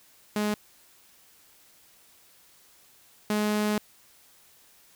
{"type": "tone pair in turn", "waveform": "sawtooth", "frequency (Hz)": [209.7, 210.6], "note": ["G#3", "G#3"], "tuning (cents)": [17, 24], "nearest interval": "unison", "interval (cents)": 7, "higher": "second", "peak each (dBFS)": [-21, -20], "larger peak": "second", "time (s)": [[0.36, 0.54], [3.3, 3.78]], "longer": "second", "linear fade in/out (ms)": 2, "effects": ["white hiss -58 dBFS RMS until 4.95 s"]}